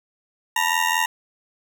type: ring-modulated tone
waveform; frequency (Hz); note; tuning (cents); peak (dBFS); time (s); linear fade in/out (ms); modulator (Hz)
20% pulse; 932.3; A#5; 0; -11; 0.56-1.06; 2; 42.3
effects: none